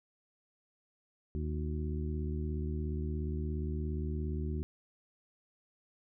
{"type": "harmonic tone with a mistuned harmonic", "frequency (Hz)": 77.1, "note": "D#2", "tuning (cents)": -15, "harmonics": [1, 2, 3, 4, 5], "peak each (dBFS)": [-34, -40, -42, -47, -44], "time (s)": [1.35, 4.63], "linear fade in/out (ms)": 0, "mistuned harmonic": 5, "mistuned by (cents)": -77, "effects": []}